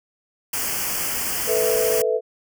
white band-stop noise, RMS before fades -25 dBFS, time 0.53-2.02 s, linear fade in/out 5 ms, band 3200 to 4600 Hz, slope 96 dB/octave
sine chord, A suspended second, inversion none, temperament equal with one note detuned, 440 / 493.9 / 654.3 Hz, A4 / B4 / E5, 0 / 0 / -13 cents, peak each -21 / -22 / -26 dBFS, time 1.46-2.21 s, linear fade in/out 50 ms
effects none

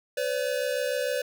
square tone pair together, 506 / 572.6 Hz, B4 / D5, +42 / -44 cents, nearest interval major second, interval 214 cents, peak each -29 / -30 dBFS, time 0.17-1.22 s, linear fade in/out 5 ms, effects none

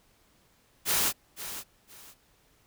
white noise with echo, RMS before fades -26 dBFS, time 0.85-1.13 s, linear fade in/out 50 ms, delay 510 ms, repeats 2, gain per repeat -12 dB, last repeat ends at 2.15 s, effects pink hiss -65 dBFS RMS until 2.66 s

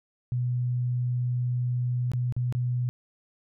sine tone with dropouts, 123.47 Hz, B2, in tune, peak -24 dBFS, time 0.32-2.89 s, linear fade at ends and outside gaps 0 ms, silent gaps 2.117-2.135 / 2.324-2.365 / 2.525-2.55 s, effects none

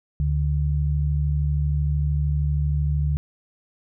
sine tone pair together, 73 / 146 Hz, D2 / D3, -10 / -10 cents, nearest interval octave, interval 1200 cents, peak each -21 / -23 dBFS, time 0.2-3.17 s, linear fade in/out 0 ms, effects none

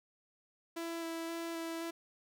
sawtooth tone with vibrato, 331.8 Hz, E4, 11 cents sharp, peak -34 dBFS, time 0.76-1.91 s, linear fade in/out 10 ms, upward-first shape square, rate 1.9 Hz, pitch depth 10 cents each way, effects none

